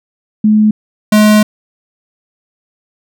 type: tone pair in turn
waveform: sine / square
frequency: 213.8 / 212.2 Hz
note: A3 / G#3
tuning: -49 / +38 cents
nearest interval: unison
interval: 13 cents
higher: first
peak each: -5 dBFS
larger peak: neither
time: 0.44-0.71 / 1.12-1.43 s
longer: second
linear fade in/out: 5 ms
effects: none